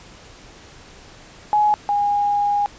sine tone pair in turn, 840 / 818.4 Hz, G#5 / G#5, +19 / -26 cents, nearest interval unison, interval 45 cents, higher first, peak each -13 / -16 dBFS, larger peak first, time 1.53-1.74 / 1.89-2.66 s, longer second, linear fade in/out 0 ms, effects pink hiss -44 dBFS RMS until 2.78 s + resampled to 16000 Hz

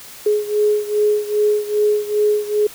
sine beating tone pair, 419 / 421.5 Hz, G#4 / G#4, +15 / +26 cents, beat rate 2.5 Hz, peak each -16 / -19 dBFS, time 0.26-2.67 s, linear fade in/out 5 ms, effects white hiss -38 dBFS RMS until 2.74 s

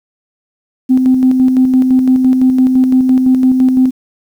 sine tone with tremolo, 257.7 Hz, C4, 26 cents flat, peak -4 dBFS, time 0.89-3.91 s, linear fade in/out 20 ms, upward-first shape square, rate 5.9 Hz, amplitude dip 40%, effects tanh soft clip ceiling 0 dBFS + 7-bit

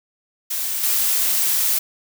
blue noise with level steps, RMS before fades -24 / -19 dBFS, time 0.5-1.79 s, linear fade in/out 10 ms, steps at 0.83 s, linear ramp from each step 5 ms, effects none

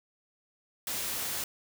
white noise, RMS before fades -34 dBFS, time 0.87-1.44 s, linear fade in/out 2 ms, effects none

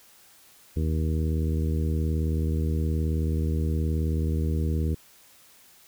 harmonic tone, 78.9 Hz, D#2, 25 cents sharp, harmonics 1 / 2 / 3 / 4 / 5 / 6, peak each -24 / -30 / -34 / -36 / -38 / -40 dBFS, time 0.76-4.95 s, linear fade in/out 10 ms, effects white hiss -55 dBFS RMS until 5.87 s

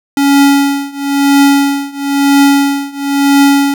square tone with tremolo, 280.1 Hz, C#4, 18 cents sharp, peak -4 dBFS, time 0.17-3.74 s, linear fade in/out 2 ms, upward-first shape triangle, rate 1 Hz, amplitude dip 95%, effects none

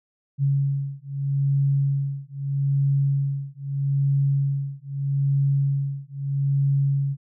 sine beating tone pair, 138.59 / 139.38 Hz, C#3 / C#3, 0 / +10 cents, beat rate 0.79 Hz, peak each -23 dBFS, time 0.38-7.17 s, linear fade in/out 50 ms, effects none

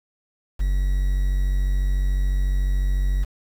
triangle tone with quantisation, 46.98 Hz, F#1, 27 cents sharp, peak -16 dBFS, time 0.59-3.25 s, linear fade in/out 20 ms, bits 7, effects none

